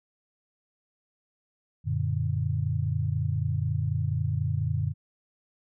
sine chord, Gb augmented, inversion none, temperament equal, 92.5 / 116.54 / 146.83 Hz, Gb2 / Bb2 / D3, 0 / 0 / 0 cents, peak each -29 dBFS, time 1.84-4.94 s, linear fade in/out 50 ms, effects none

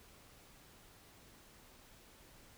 silence, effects pink hiss -61 dBFS RMS until 2.57 s

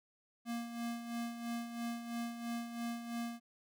square tone with tremolo, 234.6 Hz, A#3, 11 cents sharp, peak -37 dBFS, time 0.45-3.4 s, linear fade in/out 50 ms, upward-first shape sine, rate 3 Hz, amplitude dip 60%, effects none

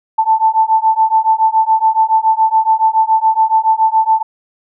sine beating tone pair, 880 / 887.1 Hz, A5 / A5, 0 / +14 cents, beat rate 7.1 Hz, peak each -12 dBFS, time 0.18-4.23 s, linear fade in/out 10 ms, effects none

